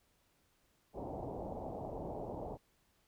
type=low-pass noise; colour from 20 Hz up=white; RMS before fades=-43 dBFS; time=0.93-2.58 s; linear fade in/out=50 ms; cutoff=830 Hz; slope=48 dB/octave; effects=pink hiss -74 dBFS RMS until 3.07 s